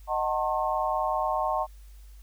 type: chord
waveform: sine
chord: D# diminished seventh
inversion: none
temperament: just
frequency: 622.3 / 746.7 / 896 / 1075.3 Hz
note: D#5 / F#5 / A5 / C6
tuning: 0 / +16 / +31 / +47 cents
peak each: -30 dBFS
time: 0.07-1.67 s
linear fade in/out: 50 ms
effects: added 50 Hz sine -45 dBFS peak until 2.22 s + white hiss -62 dBFS RMS until 2.22 s